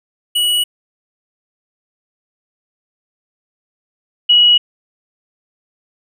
square / sine tone pair in turn, 2929 / 2916 Hz, F#7 / F#7, -18 / -26 cents, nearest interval unison, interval 8 cents, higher first, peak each -13 / -6 dBFS, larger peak second, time 0.35-0.64 / 4.29-4.58 s, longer neither, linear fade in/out 10 ms, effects none

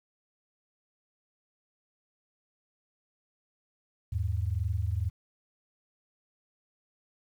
sine tone pair together, 80.8 / 102.88 Hz, E2 / G#2, -34 / -16 cents, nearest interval major third, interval 418 cents, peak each -30 / -30 dBFS, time 4.12-5.1 s, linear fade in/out 10 ms, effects 10-bit

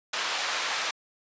pink band-pass noise, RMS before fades -30 dBFS, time 0.13-0.91 s, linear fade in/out 5 ms, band 1000 to 5700 Hz, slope 12 dB/octave, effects resampled to 16000 Hz

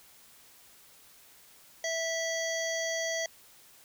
harmonic tone, 656 Hz, E5, 9 cents flat, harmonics 1 / 3 / 5 / 7 / 9 / 10, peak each -33 / -35 / -41 / -42 / -38 / -42 dBFS, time 1.84-3.26 s, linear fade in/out 2 ms, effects white hiss -57 dBFS RMS until 3.84 s

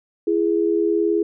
sine tone pair together, 336.1 / 415.3 Hz, E4 / G#4, +34 / 0 cents, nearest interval major third, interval 366 cents, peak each -19 dBFS, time 0.27-1.23 s, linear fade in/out 5 ms, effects none

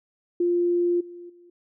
sine tone with level steps, 349.2 Hz, F4, in tune, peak -19 / -38 / -49 dBFS, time 0.4-1.5 s, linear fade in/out 5 ms, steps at 1 / 1.29 s, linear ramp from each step 10 ms, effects none

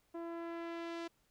sawtooth tone with low-pass filter sweep, 336.3 Hz, E4, 35 cents sharp, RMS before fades -43 dBFS, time 0.14-1.08 s, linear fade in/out 10 ms, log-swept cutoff 940 to 5200 Hz, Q 0.83, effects pink hiss -75 dBFS RMS until 1.3 s

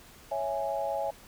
sine chord, C# minor, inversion none, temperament equal, 554.4 / 659.3 / 830.6 Hz, C#5 / E5 / G#5, 0 / 0 / 0 cents, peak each -33 dBFS, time 0.31-1.11 s, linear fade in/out 10 ms, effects pink hiss -53 dBFS RMS until 1.27 s

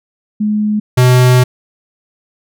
sine / square tone pair in turn, 211.1 / 125.88 Hz, G#3 / B2, +29 / +33 cents, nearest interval major sixth, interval 896 cents, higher first, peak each -11 / -6 dBFS, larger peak second, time 0.4-0.8 / 0.97-1.44 s, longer second, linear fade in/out 10 ms, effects none

